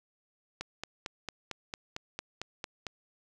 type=click train; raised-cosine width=0.2 ms; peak=-19 dBFS; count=11; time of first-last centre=0.61-2.867 s; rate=4.43 Hz; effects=none